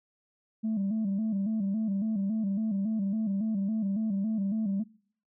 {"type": "tone with vibrato", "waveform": "sine", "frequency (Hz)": 207.7, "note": "G#3", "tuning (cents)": 0, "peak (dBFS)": -25, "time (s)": [0.63, 4.84], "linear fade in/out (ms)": 20, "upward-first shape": "square", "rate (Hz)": 3.6, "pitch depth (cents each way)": 100, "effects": ["noise-tail reverb RT60 0.6 s tail -26 dB re dry", "tanh soft clip ceiling -24 dBFS"]}